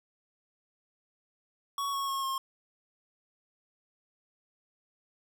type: tone with pitch steps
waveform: square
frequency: 1118 / 1102.6 / 1087.4 / 1072.5 Hz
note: C#6 / C#6 / C#6 / C6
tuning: +14 / -10 / -34 / +42 cents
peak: -31 dBFS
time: 1.78-2.38 s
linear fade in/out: 2 ms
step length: 150 ms
effects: none